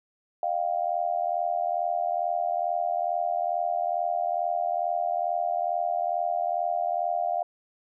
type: tone with amplitude modulation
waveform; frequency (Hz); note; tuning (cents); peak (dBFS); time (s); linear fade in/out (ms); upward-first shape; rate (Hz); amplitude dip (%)
sine; 698; F5; -1; -20; 0.43-7.43; 2; sine; 82.3; 95
effects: none